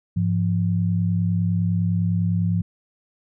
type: tone pair together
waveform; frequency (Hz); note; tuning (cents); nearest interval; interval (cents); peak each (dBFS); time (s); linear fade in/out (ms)
sine; 102.57 / 172.5; G#2 / F3; -21 / -21; major sixth; 900; -21; 0.16-2.62; 10
effects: none

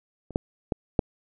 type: clicks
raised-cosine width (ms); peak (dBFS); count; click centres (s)
2; -28 / -8 / -11 / -6; 4; 0.307 / 0.359 / 0.722 / 0.992
effects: none

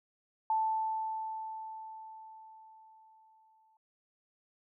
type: tone with exponential decay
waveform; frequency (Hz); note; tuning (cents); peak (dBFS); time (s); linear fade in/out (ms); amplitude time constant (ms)
sine; 880; A5; 0; -26; 0.5-3.77; 2; 710
effects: none

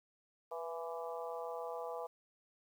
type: harmonic tone with a mistuned harmonic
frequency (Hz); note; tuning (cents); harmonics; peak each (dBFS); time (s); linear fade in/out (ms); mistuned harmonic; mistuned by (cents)
166.8; E3; +21; 3 / 4 / 5 / 6 / 7; -43 / -45 / -47 / -49 / -50; 0.51-2.07; 10; 3; -26
effects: 11-bit

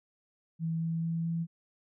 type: tone with pitch steps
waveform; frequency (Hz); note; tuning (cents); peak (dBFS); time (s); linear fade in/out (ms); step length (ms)
sine; 163.4 / 164.44 / 165.49 / 166.54; E3 / E3 / E3 / E3; -15 / -4 / +7 / +18; -29; 0.59-1.47; 50; 220
effects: none

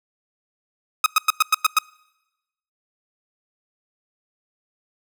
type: tone bursts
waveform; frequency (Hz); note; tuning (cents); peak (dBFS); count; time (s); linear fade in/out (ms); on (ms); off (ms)
sawtooth; 1263; D#6; +26; -9; 7; 1.04-1.787; 2; 21; 100
effects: noise-tail reverb RT60 1.0 s tail -26 dB re dry

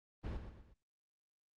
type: noise with echo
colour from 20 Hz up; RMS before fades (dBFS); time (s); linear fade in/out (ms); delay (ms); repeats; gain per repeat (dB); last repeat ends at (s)
brown; -40; 0.23-0.38; 20; 120; 3; -7; 0.74
effects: low-pass 4000 Hz 12 dB/octave + Opus 32 kbps

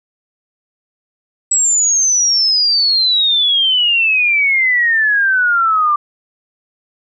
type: exponential sweep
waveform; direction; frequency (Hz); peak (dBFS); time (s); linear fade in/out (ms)
sine; down; 7840 to 1174.7; -10; 1.51-5.96; 5
effects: none

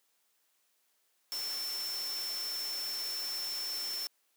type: tone in noise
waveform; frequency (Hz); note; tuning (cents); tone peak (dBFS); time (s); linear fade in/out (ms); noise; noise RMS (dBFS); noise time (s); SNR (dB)
sine; 5370; E8; +31; -35; 1.32-4.07; 0; white; -43; 1.32-4.07; +5
effects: white hiss -74 dBFS RMS until 4.36 s + high-pass 300 Hz 12 dB/octave

